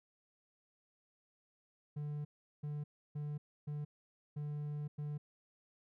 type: tone bursts at uneven times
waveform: triangle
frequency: 147.8 Hz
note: D3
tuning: 11 cents sharp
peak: -36 dBFS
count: 6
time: 1.96-2.25 / 2.63-2.84 / 3.15-3.38 / 3.67-3.85 / 4.36-4.88 / 4.98-5.18 s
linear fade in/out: 10 ms
effects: none